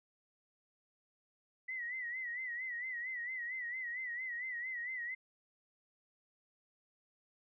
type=tone with vibrato; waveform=sine; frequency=1971 Hz; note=B6; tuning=4 cents flat; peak=-38 dBFS; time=1.68-5.15 s; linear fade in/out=10 ms; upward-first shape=sine; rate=4.4 Hz; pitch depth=92 cents each way; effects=none